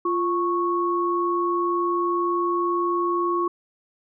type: tone pair together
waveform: sine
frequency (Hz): 347.9 / 1104.5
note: F4 / C#6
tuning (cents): -7 / -7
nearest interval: octave + minor sixth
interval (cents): 2000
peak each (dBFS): -23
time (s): 0.05-3.48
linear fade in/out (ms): 5
effects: none